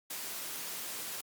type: noise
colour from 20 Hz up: white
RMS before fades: -40 dBFS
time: 0.1-1.21 s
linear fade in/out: 5 ms
effects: high-pass 150 Hz 12 dB/octave + Opus 48 kbps